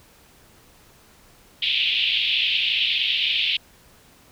pink band-pass noise, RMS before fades -22 dBFS, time 1.62-3.57 s, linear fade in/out 5 ms, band 2600 to 3600 Hz, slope 48 dB/octave, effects pink hiss -53 dBFS RMS until 4.31 s

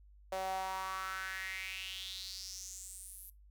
sawtooth tone with high-pass filter sweep, 189.3 Hz, F#3, 40 cents sharp, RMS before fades -42 dBFS, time 0.32-3.3 s, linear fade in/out 5 ms, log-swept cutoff 610 to 12000 Hz, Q 5, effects noise-tail reverb RT60 0.2 s tail -18 dB re dry + added 50 Hz sine -57 dBFS peak until 3.5 s

